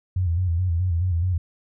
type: tone with vibrato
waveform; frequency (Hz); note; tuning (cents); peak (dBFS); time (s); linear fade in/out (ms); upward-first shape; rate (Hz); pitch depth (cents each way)
sine; 87.8; F2; +10; -19; 0.16-1.38; 5; square; 4.7; 80
effects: none